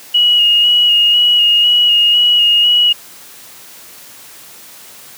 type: tone with vibrato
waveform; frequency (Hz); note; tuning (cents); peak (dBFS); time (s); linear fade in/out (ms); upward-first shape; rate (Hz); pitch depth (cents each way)
sine; 2888; F#7; -43; -7; 0.14-2.93; 10; square; 2; 17
effects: white hiss -37 dBFS RMS until 5.17 s + high-pass 100 Hz 12 dB/octave